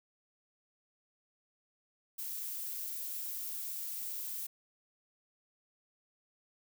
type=noise; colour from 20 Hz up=violet; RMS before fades=-40 dBFS; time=2.18-4.47 s; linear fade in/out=10 ms; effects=none